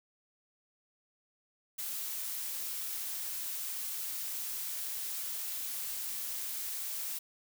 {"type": "noise", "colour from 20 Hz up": "blue", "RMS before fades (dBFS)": -38, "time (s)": [1.78, 7.19], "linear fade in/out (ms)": 10, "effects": []}